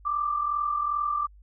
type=tone pair together; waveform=sine; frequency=1175 / 1217.5 Hz; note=D6 / D#6; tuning=+1 / -38 cents; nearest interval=minor second; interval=61 cents; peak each=-25 / -32 dBFS; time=0.05-1.27 s; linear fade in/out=10 ms; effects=added 50 Hz sine -49 dBFS peak until 1.42 s